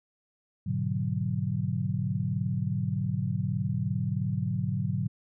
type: chord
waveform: sine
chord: G# half-diminished seventh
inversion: none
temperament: equal with one note detuned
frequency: 104.13 / 123.47 / 146.83 / 185 Hz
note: G#2 / B2 / D3 / F#3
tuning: +5 / 0 / 0 / 0 cents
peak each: -32 dBFS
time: 0.66-5.08 s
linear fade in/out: 10 ms
effects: none